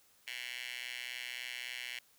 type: tone with high-pass filter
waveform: 10% pulse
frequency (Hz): 123.6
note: B2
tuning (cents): +2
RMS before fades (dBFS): -43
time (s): 0.27-1.99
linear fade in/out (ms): 5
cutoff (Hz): 2400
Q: 7.2
effects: white hiss -67 dBFS RMS until 2.18 s